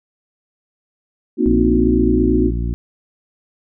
sine chord, C half-diminished seventh, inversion third, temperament equal with one note detuned, 233.1 / 261.6 / 311.1 / 365.1 Hz, Bb3 / C4 / Eb4 / Gb4, 0 / 0 / 0 / -23 cents, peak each -18 dBFS, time 1.37-2.52 s, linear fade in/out 50 ms
harmonic tone, 58.4 Hz, A#1, 4 cents sharp, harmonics 1 / 2 / 3 / 4 / 5 / 6, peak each -19 / -25 / -29 / -31 / -33 / -35 dBFS, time 1.46-2.74 s, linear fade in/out 0 ms
effects none

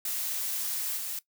blue noise with level steps, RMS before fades -32 / -35 dBFS, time 0.05-1.19 s, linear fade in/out 2 ms, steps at 0.97 s, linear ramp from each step 5 ms, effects noise-tail reverb RT60 0.1 s tail -18 dB re dry

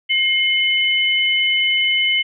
sine tone pair together, 2134 / 3005 Hz, C7 / F#7, +34 / +26 cents, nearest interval tritone, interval 592 cents, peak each -17 dBFS, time 0.09-2.23 s, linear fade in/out 20 ms, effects none

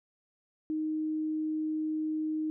sine tone, 311.1 Hz, D#4, in tune, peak -29 dBFS, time 0.7-2.5 s, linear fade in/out 0 ms, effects none

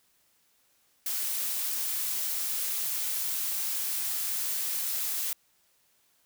blue noise, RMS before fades -31 dBFS, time 1.06-5.33 s, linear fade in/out 2 ms, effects white hiss -68 dBFS RMS until 6.25 s

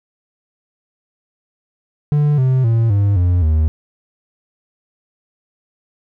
triangle tone with pitch steps, 147.6 / 129.99 / 114.47 / 100.81 / 88.78 / 78.19 Hz, D3 / C3 / A#2 / G2 / F2 / D#2, +9 / -11 / -31 / +49 / +29 / +9 cents, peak -9 dBFS, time 2.12-3.68 s, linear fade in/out 0 ms, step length 260 ms, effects none

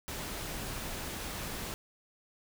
pink noise, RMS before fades -39 dBFS, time 0.08-1.74 s, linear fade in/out 0 ms, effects none

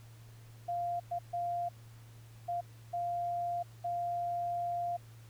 sine tone bursts at uneven times, 697 Hz, F5, 4 cents flat, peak -32 dBFS, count 6, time 0.68-1 / 1.11-1.19 / 1.33-1.69 / 2.48-2.61 / 2.93-3.63 / 3.84-4.97 s, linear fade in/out 10 ms, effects added 114 Hz sine -51 dBFS peak until 5.29 s + pink hiss -62 dBFS RMS until 5.29 s

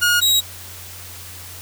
sawtooth tone pair in turn, 1434 / 3828 Hz, F6 / A#7, +45 / +45 cents, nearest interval octave + perfect fourth, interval 1700 cents, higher second, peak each -10 dBFS, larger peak neither, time 0.01-0.21 / 0.21-0.41 s, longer neither, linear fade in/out 20 ms, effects added 90 Hz sine -40 dBFS peak until 1.61 s + white hiss -37 dBFS RMS until 1.61 s

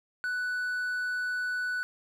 triangle tone, 1486 Hz, F#6, 7 cents sharp, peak -27 dBFS, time 0.24-1.83 s, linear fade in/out 0 ms, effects none

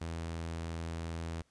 sawtooth tone, 82.7 Hz, E2, 6 cents sharp, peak -33 dBFS, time 0.01-1.42 s, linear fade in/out 5 ms, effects pink hiss -73 dBFS RMS until 1.5 s + resampled to 22050 Hz

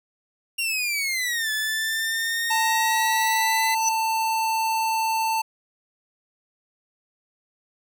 sawtooth exponential two-way sweep, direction down then up, 2794 to 1730 to 2019 Hz, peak -20 dBFS, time 0.58-3.75 s, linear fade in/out 10 ms, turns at 1.51 s
square tone, 891 Hz, A5, 22 cents sharp, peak -22 dBFS, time 2.5-5.42 s, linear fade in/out 10 ms
sine tone with exponential growth, 6000 Hz, F#8, 23 cents sharp, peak -17 dBFS, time 3.71-3.89 s, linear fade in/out 5 ms, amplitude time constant 39 ms
effects none

